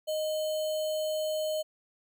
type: tone with sample-and-hold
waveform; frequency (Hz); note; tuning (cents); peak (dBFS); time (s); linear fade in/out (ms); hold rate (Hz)
sine; 620; D#5; -6; -28; 0.07-1.63; 20; 3675
effects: none